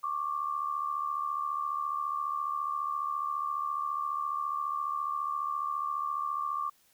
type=tone pair together; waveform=sine; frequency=1100.1 / 1174.7 Hz; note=C#6 / D6; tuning=-14 / 0 cents; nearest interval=minor second; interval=114 cents; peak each=-34 / -32 dBFS; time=0.03-6.7 s; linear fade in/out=10 ms; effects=white hiss -66 dBFS RMS until 6.93 s